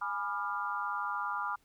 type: chord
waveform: sine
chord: G# diminished seventh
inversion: none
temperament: equal with one note detuned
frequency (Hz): 830.6 / 987.8 / 1197.3 / 1396.9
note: G#5 / B5 / D6 / F6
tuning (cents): 0 / 0 / +33 / 0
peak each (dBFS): -40 / -38 / -36 / -38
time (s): 0.01-1.56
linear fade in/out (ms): 10
effects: pink hiss -70 dBFS RMS until 1.64 s